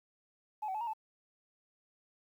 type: tone with pitch steps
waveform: sine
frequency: 853 / 759 / 860 / 939 / 873 Hz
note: G#5 / F#5 / A5 / A#5 / A5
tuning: +46 / +44 / -40 / +12 / -14 cents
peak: -33 dBFS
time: 0.62-0.935 s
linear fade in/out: 10 ms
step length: 63 ms
effects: tanh soft clip ceiling -31 dBFS + 11-bit